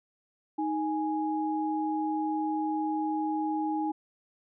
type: tone pair together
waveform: sine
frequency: 312.2 / 830.6 Hz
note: D#4 / G#5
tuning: +6 / 0 cents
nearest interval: octave + perfect fourth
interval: 1694 cents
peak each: -29 / -31 dBFS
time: 0.58-3.92 s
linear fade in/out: 10 ms
effects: none